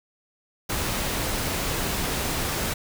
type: noise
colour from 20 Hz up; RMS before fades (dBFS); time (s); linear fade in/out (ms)
pink; -27; 0.69-2.74; 10
effects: none